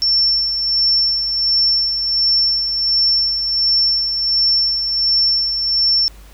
sine tone with tremolo, 5410 Hz, E8, 44 cents sharp, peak -11 dBFS, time 0.02-6.08 s, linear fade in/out 0 ms, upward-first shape sine, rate 1.4 Hz, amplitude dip 50%, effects added 50 Hz sine -38 dBFS peak until 6.33 s + pink hiss -47 dBFS RMS until 6.33 s

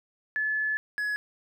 sine / triangle tone pair in turn, 1724 / 1688.5 Hz, A6 / G#6, -36 / +28 cents, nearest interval unison, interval 36 cents, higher first, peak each -25 dBFS, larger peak neither, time 0.36-0.77 / 0.98-1.16 s, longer first, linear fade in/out 0 ms, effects none

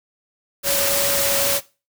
sine tone in noise, 560 Hz, C#5, 18 cents sharp, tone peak -24 dBFS, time 0.63-1.61 s, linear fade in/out 50 ms, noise white, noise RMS -20 dBFS, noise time 0.63-1.61 s, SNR -7 dB, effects noise-tail reverb RT60 0.3 s tail -19 dB re dry

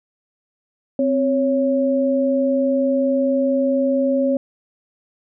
sine tone pair together, 261.4 / 554.4 Hz, C4 / C#5, -1 / 0 cents, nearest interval octave + minor second, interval 1301 cents, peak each -18 dBFS, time 0.99-4.37 s, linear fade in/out 2 ms, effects none

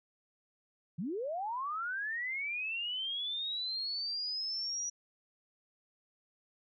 sine linear sweep, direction up, 143.9 to 5840 Hz, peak -34 dBFS, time 0.98-4.9 s, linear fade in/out 10 ms, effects none

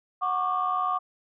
sine tone cluster, 736 / 1108 / 1188 Hz, F#5 / C#6 / D6, -9 / -1 / +20 cents, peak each -29 / -27 / -27 dBFS, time 0.21-0.99 s, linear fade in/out 20 ms, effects tanh soft clip ceiling -16 dBFS

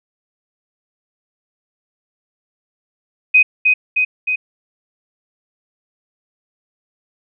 sine tone with echo, 2507 Hz, D#7, 12 cents sharp, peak -6 dBFS, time 3.34-3.43 s, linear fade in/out 10 ms, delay 310 ms, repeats 3, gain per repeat -3 dB, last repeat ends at 4.36 s, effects none

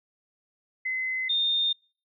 sine tone pair in turn, 2044 / 3642 Hz, C7 / A#7, -41 / -41 cents, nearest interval minor seventh, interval 1000 cents, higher second, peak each -26 / -22 dBFS, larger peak second, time 0.85-1.29 / 1.29-1.73 s, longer neither, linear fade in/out 10 ms, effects noise-tail reverb RT60 0.4 s tail -26 dB re dry

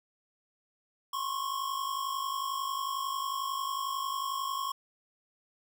square tone pair together, 1046.5 / 1097.6 Hz, C6 / C#6, 0 / -17 cents, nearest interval minor second, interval 83 cents, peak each -37 / -34 dBFS, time 1.13-4.72 s, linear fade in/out 5 ms, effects none

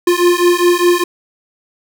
square beating tone pair, 349.2 / 354.1 Hz, F4 / F4, 0 / +24 cents, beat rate 4.9 Hz, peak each -13 dBFS, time 0.07-1.04 s, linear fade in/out 5 ms, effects none

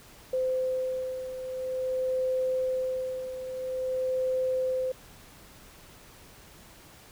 sine beating tone pair, 515 / 515.49 Hz, C5 / C5, -28 / -26 cents, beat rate 0.49 Hz, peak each -28 / -34 dBFS, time 0.33-4.92 s, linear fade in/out 5 ms, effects pink hiss -52 dBFS RMS until 7.11 s

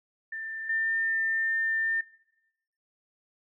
sine tone pair in turn, 1786 / 1800.5 Hz, A6 / A6, +25 / +39 cents, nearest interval unison, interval 14 cents, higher second, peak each -33 / -25 dBFS, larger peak second, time 0.32-0.69 / 0.69-2.01 s, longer second, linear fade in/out 5 ms, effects noise-tail reverb RT60 1.0 s tail -22 dB re dry

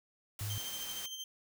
white noise, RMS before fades -44 dBFS, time 0.39-1.06 s, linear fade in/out 2 ms
sine tone, 103.83 Hz, G#2, in tune, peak -36 dBFS, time 0.41-0.58 s, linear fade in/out 0 ms
30% pulse tone with tremolo, 3136 Hz, G7, in tune, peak -36 dBFS, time 0.5-1.24 s, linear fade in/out 2 ms, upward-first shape sine, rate 13 Hz, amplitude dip 50%
effects none

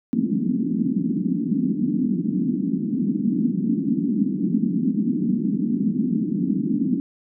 pink band-pass noise, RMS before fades -22 dBFS, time 0.13-7 s, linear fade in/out 0 ms, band 180 to 290 Hz, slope 48 dB/octave, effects none

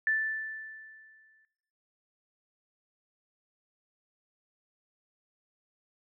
sine tone with exponential decay, 1760 Hz, A6, in tune, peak -23 dBFS, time 0.07-1.45 s, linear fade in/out 1 ms, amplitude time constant 300 ms, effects noise-tail reverb RT60 1.0 s tail -20 dB re dry

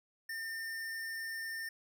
square tone, 1807 Hz, A6, 46 cents sharp, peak -39 dBFS, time 0.29-1.69 s, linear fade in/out 5 ms, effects none

